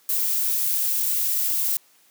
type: noise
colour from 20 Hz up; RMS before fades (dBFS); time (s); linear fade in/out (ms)
violet; -23; 0.09-1.77; 2
effects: white hiss -58 dBFS RMS until 2.1 s + high-pass 200 Hz 12 dB/octave